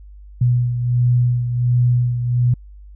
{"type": "beating tone pair", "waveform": "sine", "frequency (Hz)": [122.2, 123.6], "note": ["B2", "B2"], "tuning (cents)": [-18, 2], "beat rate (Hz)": 1.4, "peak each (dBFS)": [-14, -22], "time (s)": [0.41, 2.54], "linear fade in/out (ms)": 5, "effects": ["added 50 Hz sine -37 dBFS peak until 2.95 s"]}